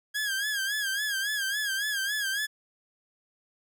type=tone with vibrato; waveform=sawtooth; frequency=1638 Hz; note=G#6; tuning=24 cents flat; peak=-24 dBFS; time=0.14-2.47 s; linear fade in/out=20 ms; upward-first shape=sine; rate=3.6 Hz; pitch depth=93 cents each way; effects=none